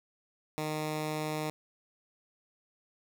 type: tone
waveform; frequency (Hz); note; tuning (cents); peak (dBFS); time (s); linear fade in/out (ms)
10% pulse; 154; D#3; -17; -24; 0.58-1.5; 0
effects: none